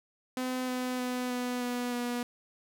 sawtooth tone with pitch steps, 254.9 / 252.4 / 249.9 / 247.5 / 245.1 / 242.7 Hz, C4 / B3 / B3 / B3 / B3 / B3, -45 / +38 / +21 / +4 / -13 / -30 cents, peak -27 dBFS, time 0.37-2.23 s, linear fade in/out 2 ms, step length 310 ms, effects none

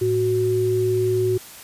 sine tone pair together, 110 / 370 Hz, A2 / F#4, 0 / 0 cents, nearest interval octave + major sixth, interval 2100 cents, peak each -24 / -18 dBFS, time 0.01-1.38 s, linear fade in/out 10 ms, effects white hiss -41 dBFS RMS until 1.63 s + resampled to 32000 Hz

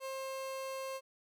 30% pulse tone, 532 Hz, C5, 29 cents sharp, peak -36 dBFS, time 0-1.01 s, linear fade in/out 50 ms, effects none

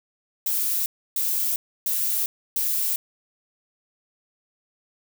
violet noise bursts, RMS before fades -24 dBFS, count 4, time 0.46-2.96 s, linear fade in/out 2 ms, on 400 ms, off 300 ms, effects none

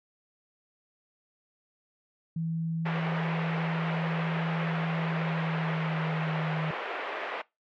sine tone with pitch glide, 163.8 to 157.86 Hz, E3 to D#3, -11 to +25 cents, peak -28 dBFS, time 2.36-6.71 s, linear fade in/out 5 ms, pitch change -64 cents, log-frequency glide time 5.03-6.52 s
pink band-pass noise, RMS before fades -35 dBFS, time 2.85-7.42 s, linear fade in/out 10 ms, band 430 to 2600 Hz, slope 24 dB/octave
effects noise-tail reverb RT60 0.2 s tail -21 dB re dry + MP3 64 kbps

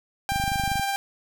sawtooth tone with tremolo, 792 Hz, G5, 18 cents sharp, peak -19 dBFS, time 0.29-0.96 s, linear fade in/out 0 ms, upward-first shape triangle, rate 17 Hz, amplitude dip 35%
click train, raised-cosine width 5 ms, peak -19 dBFS, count 13, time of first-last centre 0.32-0.796 s, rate 25.2 Hz
effects none

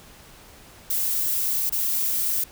violet noise with dropouts, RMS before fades -24 dBFS, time 0.9-2.44 s, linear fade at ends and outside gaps 5 ms, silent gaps 1.696-1.722 s, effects pink hiss -48 dBFS RMS until 2.51 s

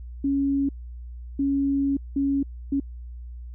sine tone bursts at uneven times, 277.2 Hz, C#4, in tune, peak -20 dBFS, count 4, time 0.24-0.69 / 1.39-1.97 / 2.16-2.43 / 2.72-2.8 s, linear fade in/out 5 ms, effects added 60 Hz sine -35 dBFS peak until 3.54 s

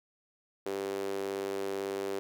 sawtooth tone with high-pass filter, 98.1 Hz, G2, 2 cents sharp, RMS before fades -35 dBFS, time 0.66-2.19 s, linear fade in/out 0 ms, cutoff 400 Hz, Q 4.2, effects none

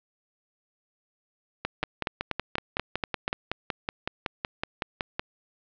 two click trains, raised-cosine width 0.3 ms, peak -11 / -10 dBFS, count 20 / 7, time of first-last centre 1.65-5.195 / 1.83-3.279 s, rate 5.36 / 4.14 Hz, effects low-pass 4000 Hz 12 dB/octave

